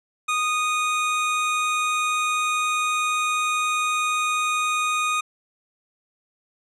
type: tone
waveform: 25% pulse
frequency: 1237 Hz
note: D#6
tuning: 10 cents flat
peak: -17 dBFS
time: 0.28-5.21 s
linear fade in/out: 10 ms
effects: resampled to 24000 Hz